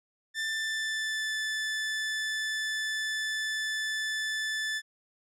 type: tone with pitch glide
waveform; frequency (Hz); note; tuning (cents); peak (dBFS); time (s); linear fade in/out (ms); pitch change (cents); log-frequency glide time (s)
sawtooth; 1777 to 1749.5; A6 to A6; +17 to -10; -26; 0.34-4.82; 50; -27; 0.45-1.36
effects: low-pass 8000 Hz 12 dB/octave